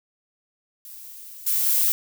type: noise with level steps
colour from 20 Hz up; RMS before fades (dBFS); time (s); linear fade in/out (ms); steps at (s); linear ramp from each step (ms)
violet; -41 / -22 / -20; 0.85-1.92; 0; 1.46 / 1.66; 10
effects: none